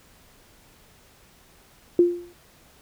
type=tone with exponential decay; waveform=sine; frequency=349.2 Hz; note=F4; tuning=in tune; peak=-10 dBFS; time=1.99-2.33 s; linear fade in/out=2 ms; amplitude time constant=73 ms; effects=pink hiss -55 dBFS RMS until 2.81 s